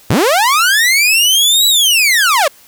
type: linear two-way sweep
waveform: sawtooth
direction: up then down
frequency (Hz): 80 to 3951 to 522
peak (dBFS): -5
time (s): 0.1-2.48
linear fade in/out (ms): 5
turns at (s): 1.67
effects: white hiss -44 dBFS RMS until 2.67 s